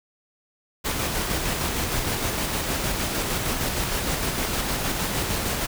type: noise with tremolo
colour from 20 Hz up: pink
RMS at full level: -25 dBFS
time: 0.84-5.67 s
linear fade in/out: 20 ms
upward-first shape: square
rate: 6.5 Hz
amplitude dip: 25%
effects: none